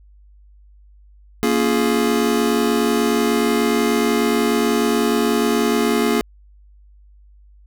square chord, Bb minor seventh, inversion none, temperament just, 233.1 / 279.7 / 349.6 / 419.5 Hz, Bb3 / Db4 / F4 / Ab4, 0 / +16 / +2 / +17 cents, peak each -20 / -24 / -24 / -21 dBFS, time 1.43-6.21 s, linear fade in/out 0 ms, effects added 50 Hz sine -45 dBFS peak until 7.66 s

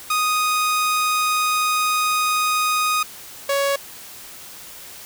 sawtooth tone pair in turn, 1244 / 557.7 Hz, D#6 / C#5, -1 / +10 cents, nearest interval octave + major second, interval 1389 cents, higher first, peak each -14 dBFS, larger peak neither, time 0.1-3.03 / 3.49-3.76 s, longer first, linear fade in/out 5 ms, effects white hiss -39 dBFS RMS until 5.05 s

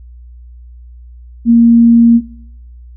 sine tone, 233.1 Hz, A#3, in tune, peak -3 dBFS, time 1.45-2.21 s, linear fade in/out 50 ms, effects noise-tail reverb RT60 0.7 s tail -19 dB re dry + added 60 Hz sine -32 dBFS peak until 2.96 s

